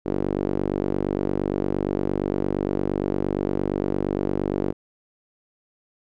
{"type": "tone with band-pass filter", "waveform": "sawtooth", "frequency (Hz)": 48.67, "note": "G1", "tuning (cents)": -12, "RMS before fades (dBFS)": -25, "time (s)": [0.05, 4.73], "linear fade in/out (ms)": 20, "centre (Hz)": 360, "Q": 2, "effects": []}